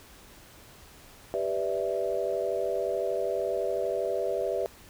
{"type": "chord", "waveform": "sine", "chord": "E minor seventh", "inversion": "first", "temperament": "equal", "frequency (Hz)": [392, 493.9, 587.3, 659.3], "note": ["G4", "B4", "D5", "E5"], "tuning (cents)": [0, 0, 0, 0], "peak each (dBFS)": -32, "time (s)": [1.34, 4.66], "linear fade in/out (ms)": 0, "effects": ["pink hiss -52 dBFS RMS until 4.89 s"]}